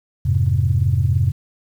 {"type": "chord", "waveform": "sine", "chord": "F minor", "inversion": "none", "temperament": "just", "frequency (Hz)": [87.31, 104.77, 130.96], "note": ["F2", "Ab2", "C3"], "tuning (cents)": [0, 16, 2], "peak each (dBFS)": -18, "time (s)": [0.25, 1.32], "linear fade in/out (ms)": 10, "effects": ["tanh soft clip ceiling -5 dBFS", "8-bit"]}